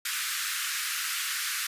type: high-pass noise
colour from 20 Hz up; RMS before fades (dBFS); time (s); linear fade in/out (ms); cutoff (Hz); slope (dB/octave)
pink; -31; 0.05-1.67; 5; 1300; 48
effects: resampled to 32000 Hz